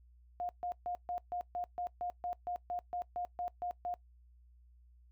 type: tone bursts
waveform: sine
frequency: 710 Hz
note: F5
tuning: 28 cents sharp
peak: -35 dBFS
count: 16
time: 0.4-3.94 s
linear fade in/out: 0 ms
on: 90 ms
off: 140 ms
effects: noise-tail reverb RT60 0.1 s tail -20 dB re dry + added 60 Hz sine -59 dBFS peak until 5.11 s